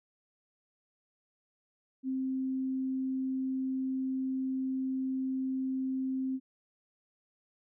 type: tone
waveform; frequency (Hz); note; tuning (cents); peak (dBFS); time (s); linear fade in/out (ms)
sine; 262.6; C4; +6; -30; 2.03-6.4; 50
effects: none